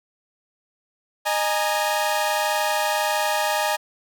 sawtooth chord, D# suspended fourth, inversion none, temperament equal with one note detuned, 614.8 / 830.6 / 932.3 Hz, D#5 / G#5 / A#5, -21 / 0 / 0 cents, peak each -21 / -20 / -23 dBFS, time 1.25-3.77 s, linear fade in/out 20 ms, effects none

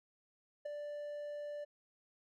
triangle tone with ADSR envelope, 587.3 Hz, D5, in tune, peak -34 dBFS, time 0.65-1.65 s, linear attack 10 ms, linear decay 7 ms, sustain -5 dB, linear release 16 ms, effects none

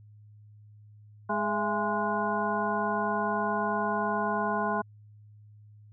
harmonic tone with a mistuned harmonic, 207.7 Hz, G#3, in tune, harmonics 1 / 2 / 3 / 4 / 5 / 7, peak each -33 / -35 / -33 / -33 / -31 / -35 dBFS, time 1.29-4.82 s, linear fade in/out 10 ms, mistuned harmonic 3, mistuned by +120 cents, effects added 105 Hz sine -50 dBFS peak until 5.92 s

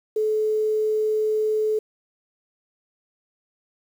sine tone with quantisation, 431.2 Hz, A4, 35 cents flat, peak -19 dBFS, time 0.16-1.79 s, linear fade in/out 5 ms, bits 8, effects none

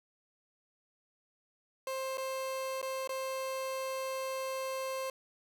30% pulse tone with dropouts, 528 Hz, C5, 16 cents sharp, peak -32 dBFS, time 1.87-5.1 s, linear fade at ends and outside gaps 2 ms, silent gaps 2.173-2.18 / 2.816-2.827 / 3.075-3.092 s, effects none

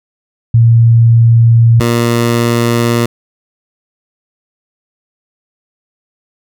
sine / 15% pulse tone pair in turn, 115.8 / 117.96 Hz, A#2 / A#2, -11 / +21 cents, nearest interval unison, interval 32 cents, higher second, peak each -3 dBFS, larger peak neither, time 0.54-1.8 / 1.8-3.06 s, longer neither, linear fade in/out 5 ms, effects none

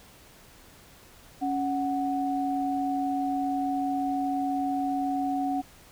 sine tone pair together, 277.6 / 741 Hz, C#4 / F#5, +3 / +2 cents, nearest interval octave + perfect fourth, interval 1699 cents, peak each -28 dBFS, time 1.41-5.62 s, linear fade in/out 20 ms, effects pink hiss -53 dBFS RMS until 5.91 s

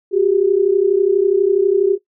sine tone pair together, 370 / 402.2 Hz, F#4 / G4, 0 / +44 cents, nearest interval minor second, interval 144 cents, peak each -14 dBFS, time 0.11-1.98 s, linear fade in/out 50 ms, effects noise-tail reverb RT60 0.1 s tail -18 dB re dry

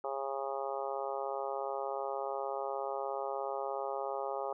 harmonic tone, 136.7 Hz, C#3, 24 cents flat, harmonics 3 / 4 / 5 / 6 / 7 / 8 / 9, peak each -41 / -39 / -42 / -40 / -46 / -47 / -45 dBFS, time 0.04-4.53 s, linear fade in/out 2 ms, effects none

